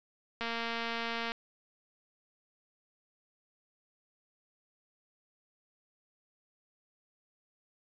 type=click train; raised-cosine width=0.3 ms; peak=-20 dBFS; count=211; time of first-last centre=0.41-1.319 s; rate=231 Hz; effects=resampled to 16000 Hz